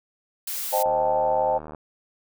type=noise; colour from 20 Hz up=blue; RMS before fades=-30 dBFS; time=0.47-0.83 s; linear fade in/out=5 ms
type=chord; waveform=sine; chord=A half-diminished seventh; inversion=first; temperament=equal; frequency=523.3 / 622.3 / 784 / 880 Hz; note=C5 / Eb5 / G5 / A5; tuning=0 / 0 / 0 / 0 cents; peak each=-25 dBFS; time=0.72-1.59 s; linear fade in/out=20 ms
type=click train; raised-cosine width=1 ms; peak=-24 dBFS; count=69; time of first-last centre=0.86-1.748 s; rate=76.6 Hz
effects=none